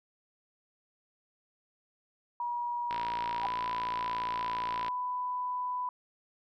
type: tone with pitch glide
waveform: sine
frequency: 960 to 995 Hz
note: B5 to B5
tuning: -49 to +13 cents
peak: -31 dBFS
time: 2.4-5.89 s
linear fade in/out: 2 ms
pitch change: +62 cents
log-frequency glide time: 3.4-3.48 s
type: click train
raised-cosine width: 0.3 ms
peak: -22 dBFS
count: 114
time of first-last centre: 2.91-4.882 s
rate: 57.3 Hz
type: tone with exponential growth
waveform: sine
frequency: 800 Hz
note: G5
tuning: 35 cents sharp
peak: -26 dBFS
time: 3.37-3.46 s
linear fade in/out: 1 ms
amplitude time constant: 19 ms
effects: none